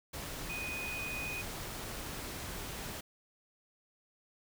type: tone in noise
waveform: sine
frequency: 2489 Hz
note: D#7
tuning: in tune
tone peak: -38 dBFS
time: 0.49-1.42 s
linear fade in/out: 10 ms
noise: pink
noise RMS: -42 dBFS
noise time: 0.13-3.01 s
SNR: +1 dB
effects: none